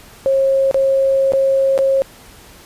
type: tone with dropouts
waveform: sine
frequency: 540 Hz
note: C#5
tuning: 45 cents flat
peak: -11 dBFS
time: 0.26-2.02 s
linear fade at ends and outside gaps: 0 ms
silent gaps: 0.712-0.744 / 1.321-1.335 / 1.778-1.789 s
effects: pink hiss -42 dBFS RMS until 2.65 s + resampled to 32000 Hz